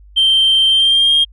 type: tone with pitch glide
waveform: sine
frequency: 3136 to 3226 Hz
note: G7 to G7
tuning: 0 to +49 cents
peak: -7 dBFS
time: 0.16-1.25 s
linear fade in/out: 20 ms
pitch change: +49 cents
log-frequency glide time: 0.69-1.13 s
effects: tanh soft clip ceiling -6 dBFS + added 50 Hz sine -39 dBFS peak until 1.32 s